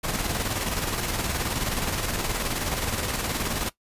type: noise with tremolo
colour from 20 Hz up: pink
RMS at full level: -26 dBFS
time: 0.03-3.7 s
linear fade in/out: 20 ms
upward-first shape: square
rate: 19 Hz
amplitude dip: 40%
effects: noise-tail reverb RT60 0.1 s tail -17 dB re dry + resampled to 32000 Hz